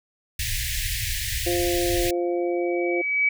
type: band-stop noise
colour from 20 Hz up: pink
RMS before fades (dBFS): -27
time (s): 0.39-2.11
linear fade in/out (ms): 5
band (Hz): 120 to 1700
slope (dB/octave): 96
type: harmonic tone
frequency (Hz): 174.61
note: F3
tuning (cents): 0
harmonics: 2 / 3 / 4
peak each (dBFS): -23 / -28 / -32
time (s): 1.46-3.02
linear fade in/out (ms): 10
type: tone with exponential growth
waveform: sine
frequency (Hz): 2280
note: C#7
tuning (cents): +48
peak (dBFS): -16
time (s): 2.04-3.29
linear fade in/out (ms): 5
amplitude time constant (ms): 270
effects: none